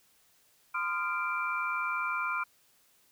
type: tone cluster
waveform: sine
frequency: 1026 / 1232 / 1392 / 2357 Hz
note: C6 / D#6 / F6 / D7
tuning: -34 / -17 / -6 / +6 cents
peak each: -35 / -37 / -33 / -36 dBFS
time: 0.74-2.44 s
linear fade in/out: 10 ms
effects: white hiss -66 dBFS RMS until 3.11 s